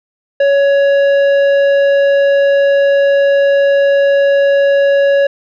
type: tone with tanh clipping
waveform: triangle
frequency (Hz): 559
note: C#5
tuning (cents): +14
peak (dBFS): -9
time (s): 0.4-5.27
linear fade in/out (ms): 5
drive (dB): 14
effects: none